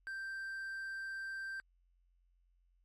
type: tone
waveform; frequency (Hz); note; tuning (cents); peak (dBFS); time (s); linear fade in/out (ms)
triangle; 1569; G6; +1; -38; 0.07-1.6; 0
effects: added 44 Hz sine -69 dBFS peak until 2.84 s + MP3 64 kbps